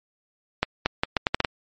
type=accelerating click train; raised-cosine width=0.3 ms; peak=-4 dBFS; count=8; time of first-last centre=0.63-1.448 s; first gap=230 ms; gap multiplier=0.76; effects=MP3 32 kbps